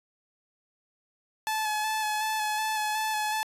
sawtooth tone with vibrato, 861 Hz, A5, 38 cents flat, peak -23 dBFS, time 1.47-3.43 s, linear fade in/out 0 ms, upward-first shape square, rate 2.7 Hz, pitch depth 18 cents each way, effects resampled to 32000 Hz

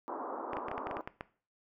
white band-pass noise, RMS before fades -40 dBFS, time 0.08-1.01 s, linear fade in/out 0 ms, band 250 to 1200 Hz, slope 48 dB/octave
clicks, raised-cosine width 0.5 ms, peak -23 dBFS, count 10, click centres 0.533 / 0.569 / 0.684 / 0.715 / 0.78 / 0.87 / 0.912 / 0.969 / 1.075 / 1.209 s
effects noise-tail reverb RT60 0.4 s tail -17 dB re dry

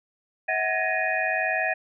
sine tone cluster, 643 / 744 / 1690 / 1865 / 2474 Hz, E5 / F#5 / G#6 / A#6 / D#7, -43 / +9 / +30 / 0 / -10 cents, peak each -29 dBFS, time 0.48-1.74 s, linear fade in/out 10 ms, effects none

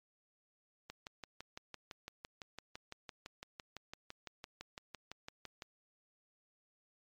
click train, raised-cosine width 0.2 ms, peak -28 dBFS, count 29, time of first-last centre 0.9-5.622 s, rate 5.93 Hz, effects MP3 96 kbps

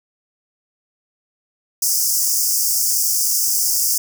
pink high-pass noise, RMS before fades -18 dBFS, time 1.82-3.98 s, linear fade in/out 5 ms, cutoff 5000 Hz, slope 96 dB/octave, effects none

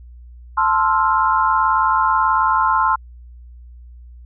sine chord, F major seventh, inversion first, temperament equal, 880 / 1046.5 / 1318.5 / 1396.9 Hz, A5 / C6 / E6 / F6, 0 / 0 / 0 / 0 cents, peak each -19 / -16 / -21 / -22 dBFS, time 0.57-2.96 s, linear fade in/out 10 ms, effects added 60 Hz sine -37 dBFS peak until 4.25 s

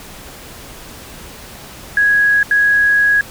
sine tone bursts at uneven times, 1661.2 Hz, G#6, in tune, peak -9 dBFS, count 2, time 1.97-2.43 / 2.51-3.21 s, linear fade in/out 2 ms, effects pink hiss -35 dBFS RMS until 3.3 s

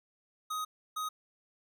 square tone bursts at uneven times, 1254 Hz, D#6, 13 cents sharp, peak -34 dBFS, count 2, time 0.5-0.65 / 0.96-1.09 s, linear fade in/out 10 ms, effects none

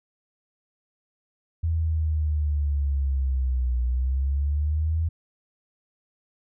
sine linear two-way sweep, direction down then up, 82.6 to 60.6 to 82.6 Hz, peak -21 dBFS, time 1.63-5.09 s, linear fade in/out 10 ms, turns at 3.83 s, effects none

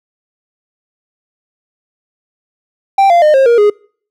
triangle tone with pitch steps, 784 / 690.4 / 608 / 535.5 / 471.6 / 415.3 Hz, G5 / F5 / D#5 / C5 / A#4 / G#4, 0 / -20 / -40 / +40 / +20 / 0 cents, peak -3 dBFS, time 2.98-3.7 s, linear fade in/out 5 ms, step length 120 ms, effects noise-tail reverb RT60 0.5 s tail -26 dB re dry

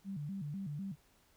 sine tone with vibrato, 169.3 Hz, E3, 46 cents sharp, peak -38 dBFS, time 0.04-0.96 s, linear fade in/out 50 ms, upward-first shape square, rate 4 Hz, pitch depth 250 cents each way, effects pink hiss -69 dBFS RMS until 1.36 s

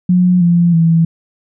sine tone with pitch steps, 180.2 / 172.3 / 164.9 Hz, F#3 / F3 / E3, -45 / -23 / +1 cents, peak -7 dBFS, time 0.09-1.05 s, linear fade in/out 5 ms, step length 320 ms, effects none

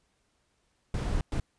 brown noise bursts at uneven times, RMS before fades -29 dBFS, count 2, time 0.94-1.21 / 1.32-1.4 s, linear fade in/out 2 ms, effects pink hiss -73 dBFS RMS until 1.58 s + resampled to 22050 Hz

